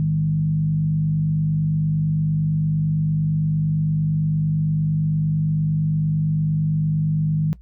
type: tone with frequency modulation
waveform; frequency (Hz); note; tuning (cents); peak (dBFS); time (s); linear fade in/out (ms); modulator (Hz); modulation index
sine; 155.56; D#3; 0; -17; 0-7.53; 0; 48.8; 0.42
effects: noise-tail reverb RT60 0.1 s tail -18 dB re dry + added 58 Hz sine -42 dBFS peak until 7.61 s